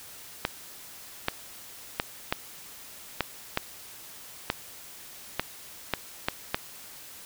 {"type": "clicks", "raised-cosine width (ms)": 0.3, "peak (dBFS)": -8, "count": 11, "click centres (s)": [0.451, 1.284, 1.999, 2.325, 3.207, 3.574, 4.501, 5.396, 5.937, 6.285, 6.545], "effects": ["white hiss -46 dBFS RMS until 7.25 s"]}